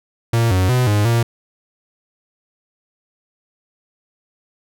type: tone with pitch steps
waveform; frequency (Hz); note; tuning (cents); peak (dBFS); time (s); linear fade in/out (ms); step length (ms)
45% pulse; 115.9 / 92.8 / 125.8 / 103.8 / 116.9; A#2 / F#2 / B2 / G#2 / A#2; -10 / +6 / +32 / 0 / +5; -13; 0.33-1.23; 5; 180
effects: none